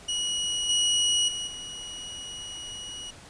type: tone with level steps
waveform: sawtooth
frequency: 2913 Hz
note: F#7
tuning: 28 cents flat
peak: -23 / -18 / -27 / -33 dBFS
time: 0.08-3.11 s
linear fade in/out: 10 ms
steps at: 0.69 / 1.28 / 1.47 s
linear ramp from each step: 5 ms
effects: pink hiss -48 dBFS RMS until 3.29 s + resampled to 22050 Hz